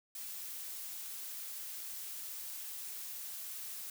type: noise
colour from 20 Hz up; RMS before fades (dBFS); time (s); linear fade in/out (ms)
blue; -44; 0.15-3.9; 2
effects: none